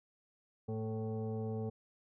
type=tone with frequency modulation; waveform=sine; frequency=110 Hz; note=A2; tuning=in tune; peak=-35 dBFS; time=0.68-1.7 s; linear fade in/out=10 ms; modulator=331 Hz; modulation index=1.2; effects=none